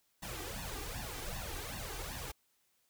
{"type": "noise with flanger", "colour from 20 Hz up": "pink", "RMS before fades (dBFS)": -42, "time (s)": [0.22, 2.32], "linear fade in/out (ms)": 10, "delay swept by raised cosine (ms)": [1.1, 2.6], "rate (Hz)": 2.6, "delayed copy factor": 0.85, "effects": ["white hiss -75 dBFS RMS until 2.89 s"]}